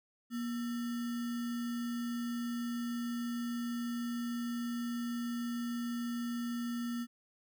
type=tone with sample-and-hold; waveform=sine; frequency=238.2 Hz; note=A#3; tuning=38 cents sharp; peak=-34 dBFS; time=0.3-7.07 s; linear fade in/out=50 ms; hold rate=1575 Hz; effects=none